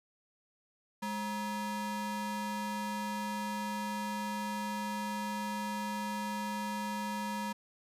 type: ring-modulated tone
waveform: square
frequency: 371.7 Hz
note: F#4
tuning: 8 cents sharp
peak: -32 dBFS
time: 1.02-7.53 s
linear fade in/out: 10 ms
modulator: 580 Hz
effects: resampled to 32000 Hz + 12-bit